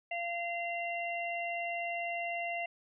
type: harmonic tone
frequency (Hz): 689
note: F5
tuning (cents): -24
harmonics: 1 / 3 / 4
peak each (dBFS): -36 / -39 / -40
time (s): 0.11-2.66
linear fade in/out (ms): 5
effects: none